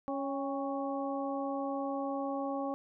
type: harmonic tone with a mistuned harmonic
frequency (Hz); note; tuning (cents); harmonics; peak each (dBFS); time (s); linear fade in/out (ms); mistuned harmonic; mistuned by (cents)
277.2; C#4; 0; 1 / 2 / 3 / 4; -36 / -37 / -39 / -42; 0.08-2.74; 0; 3; -49
effects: none